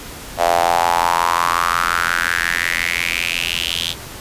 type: tone with high-pass filter sweep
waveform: sawtooth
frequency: 85.6 Hz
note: F2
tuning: 34 cents flat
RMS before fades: -18 dBFS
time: 0.37-3.95 s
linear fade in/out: 50 ms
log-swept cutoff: 660 to 3400 Hz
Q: 5
effects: pink hiss -33 dBFS RMS until 4.2 s + resampled to 32000 Hz